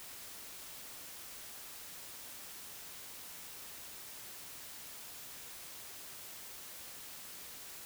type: silence
effects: white hiss -49 dBFS RMS until 7.85 s